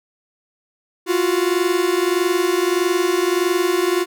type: tone pair together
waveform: 45% pulse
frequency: 345.2 / 366.8 Hz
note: F4 / F#4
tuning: -20 / -15 cents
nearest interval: minor second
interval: 105 cents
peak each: -19 dBFS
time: 1.06-4.06 s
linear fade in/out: 50 ms
effects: none